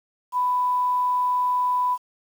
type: tone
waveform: sine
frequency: 994 Hz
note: B5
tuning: 11 cents sharp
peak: -19 dBFS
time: 0.32-1.98 s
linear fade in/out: 50 ms
effects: 8-bit